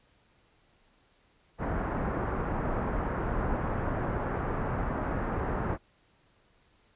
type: low-pass noise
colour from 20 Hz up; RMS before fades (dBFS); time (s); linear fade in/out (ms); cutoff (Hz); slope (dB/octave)
pink; -31; 1.58-5.78; 50; 1500; 24
effects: pink hiss -66 dBFS RMS until 6.95 s + resampled to 8000 Hz